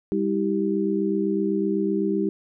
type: tone cluster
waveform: sine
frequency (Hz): 199.2 / 322.4 / 390.3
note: G3 / E4 / G4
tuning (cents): +28 / -38 / -8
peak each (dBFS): -25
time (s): 0.12-2.29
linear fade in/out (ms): 0
effects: none